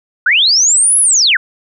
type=linear two-way sweep; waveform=sine; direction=up then down; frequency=1366 to 10900 to 1366 Hz; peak=-7 dBFS; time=0.26-1.37 s; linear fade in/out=5 ms; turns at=0.99 s; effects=none